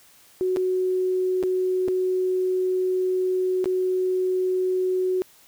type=tone with dropouts; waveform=sine; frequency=370 Hz; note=F#4; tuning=in tune; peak=-20 dBFS; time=0.41-5.22 s; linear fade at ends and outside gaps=0 ms; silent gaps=0.562-0.569 / 1.428-1.436 / 1.879-1.884 / 3.643-3.657 s; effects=white hiss -54 dBFS RMS until 5.47 s